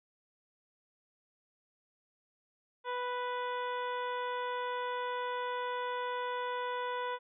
harmonic tone, 493.9 Hz, B4, in tune, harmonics 1 / 2 / 3 / 4 / 5 / 6 / 7, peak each -38 / -36 / -43 / -48 / -53 / -54 / -50 dBFS, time 2.84-7.19 s, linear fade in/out 50 ms, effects none

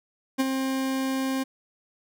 40% pulse tone with ADSR envelope, 265.4 Hz, C4, 25 cents sharp, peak -18 dBFS, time 0.38-1.44 s, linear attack 22 ms, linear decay 29 ms, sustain -6 dB, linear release 16 ms, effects none

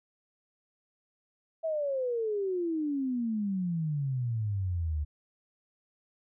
sine exponential sweep, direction down, 659.3 to 72.4 Hz, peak -28 dBFS, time 1.63-5.05 s, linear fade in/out 20 ms, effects none

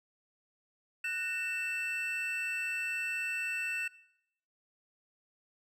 triangle tone cluster, 1484 / 1838 / 2661 Hz, F#6 / A#6 / E7, +5 / -25 / +16 cents, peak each -38 / -40 / -32 dBFS, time 1.04-3.88 s, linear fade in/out 5 ms, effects noise-tail reverb RT60 0.8 s tail -21 dB re dry

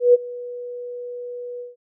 sine tone with ADSR envelope, 488.2 Hz, B4, 20 cents flat, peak -7 dBFS, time 0-1.76 s, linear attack 140 ms, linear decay 25 ms, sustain -22 dB, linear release 160 ms, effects none

